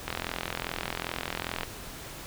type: click train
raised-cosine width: 0.3 ms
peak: -14 dBFS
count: 67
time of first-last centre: 0.08-1.633 s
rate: 42.5 Hz
effects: pink hiss -42 dBFS RMS until 2.26 s